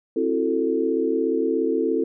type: chord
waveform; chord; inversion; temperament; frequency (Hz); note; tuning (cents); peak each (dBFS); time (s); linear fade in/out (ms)
sine; F# half-diminished seventh; second; just; 266.4 / 333 / 370 / 444; C4 / E4 / F#4 / A4; +31 / +18 / 0 / +16; -26 / -24 / -28 / -23; 0.16-2.04; 5
effects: none